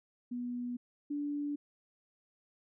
sine tone pair in turn, 244.2 / 290.4 Hz, B3 / D4, -19 / -19 cents, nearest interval minor third, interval 300 cents, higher second, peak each -35 / -33 dBFS, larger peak second, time 0.31-0.77 / 1.1-1.56 s, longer neither, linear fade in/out 10 ms, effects none

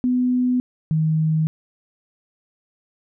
sine tone pair in turn, 250 / 157.49 Hz, B3 / D#3, +21 / +21 cents, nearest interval minor sixth, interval 800 cents, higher first, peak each -16 dBFS, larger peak neither, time 0.04-0.6 / 0.91-1.47 s, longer neither, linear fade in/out 0 ms, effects none

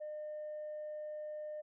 sine tone, 606 Hz, D#5, 46 cents flat, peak -39 dBFS, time 0-1.62 s, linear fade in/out 20 ms, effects tanh soft clip ceiling -38 dBFS

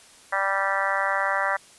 harmonic tone, 195.4 Hz, G3, 5 cents flat, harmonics 3 / 4 / 5 / 6 / 7 / 8 / 9 / 10, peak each -30 / -30 / -30 / -30 / -30 / -30 / -30 / -30 dBFS, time 0.32-1.57 s, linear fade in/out 10 ms, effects white hiss -51 dBFS RMS until 1.78 s + resampled to 24000 Hz

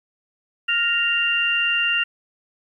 sine tone cluster, 1411 / 1861 / 2782 Hz, F6 / A#6 / F7, +17 / -3 / -7 cents, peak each -25 / -26 / -19 dBFS, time 0.68-2.04 s, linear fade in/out 10 ms, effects 9-bit

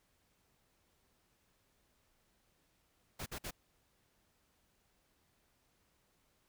pink noise bursts, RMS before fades -43 dBFS, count 3, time 3.19-3.51 s, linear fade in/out 10 ms, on 72 ms, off 52 ms, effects pink hiss -75 dBFS RMS until 6.48 s

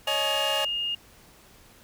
sine tone, 2837 Hz, F7, 27 cents sharp, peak -26 dBFS, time 0.07-0.95 s, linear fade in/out 5 ms
sawtooth chord, C# suspended second, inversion none, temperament equal with one note detuned, 554.4 / 622.3 / 847.1 Hz, C#5 / D#5 / G#5, 0 / 0 / +34 cents, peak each -27 dBFS, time 0.07-0.65 s, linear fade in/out 5 ms
effects pink hiss -54 dBFS RMS until 1.83 s

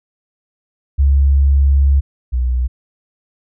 sine tone pair in turn, 69.3 / 62.14 Hz, C#2 / B1, 0 / +11 cents, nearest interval major second, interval 189 cents, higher first, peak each -8 / -13 dBFS, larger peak first, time 0.98-2.01 / 2.32-2.68 s, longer first, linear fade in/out 20 ms, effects none

